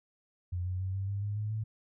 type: tone with pitch steps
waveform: sine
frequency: 89.1 / 91.71 / 94.4 / 97.16 / 100.01 / 102.94 / 105.96 / 109.06 Hz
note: F2 / F#2 / F#2 / G2 / G2 / G#2 / G#2 / A2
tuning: +35 / -15 / +35 / -15 / +35 / -15 / +35 / -15 cents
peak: -31 dBFS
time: 0.52-1.64 s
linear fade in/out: 10 ms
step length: 140 ms
effects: none